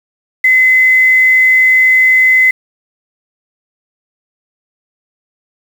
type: tone with quantisation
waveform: sine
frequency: 2038 Hz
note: C7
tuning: 46 cents flat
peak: -5 dBFS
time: 0.44-2.51 s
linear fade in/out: 5 ms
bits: 5
effects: none